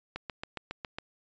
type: click train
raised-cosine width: 0.3 ms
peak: -20 dBFS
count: 7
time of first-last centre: 0.16-0.985 s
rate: 7.27 Hz
effects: resampled to 16000 Hz